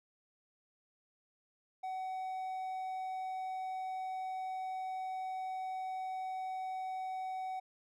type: tone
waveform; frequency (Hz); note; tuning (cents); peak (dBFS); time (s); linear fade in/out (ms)
triangle; 752; F#5; +28; -35; 1.83-7.6; 10
effects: none